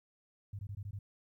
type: tone bursts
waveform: sine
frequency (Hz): 100.6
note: G2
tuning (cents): +45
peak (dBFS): -39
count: 6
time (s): 0.53-0.99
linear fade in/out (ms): 5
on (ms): 60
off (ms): 20
effects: 13-bit